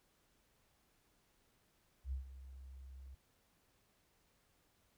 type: tone with ADSR envelope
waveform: sine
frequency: 66 Hz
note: C2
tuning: 16 cents sharp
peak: -36 dBFS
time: 2.04-3.15 s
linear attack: 81 ms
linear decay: 120 ms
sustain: -14 dB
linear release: 7 ms
effects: pink hiss -75 dBFS RMS until 4.97 s